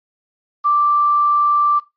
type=tone with quantisation; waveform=sine; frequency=1174.7 Hz; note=D6; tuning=in tune; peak=-12 dBFS; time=0.64-1.8 s; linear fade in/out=20 ms; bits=7; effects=noise-tail reverb RT60 0.2 s tail -17 dB re dry + resampled to 11025 Hz